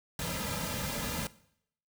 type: noise with comb filter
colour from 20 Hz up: pink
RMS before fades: -35 dBFS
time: 0.19-1.27 s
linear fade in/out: 2 ms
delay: 2.7 ms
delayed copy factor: -1
effects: noise-tail reverb RT60 0.7 s tail -19 dB re dry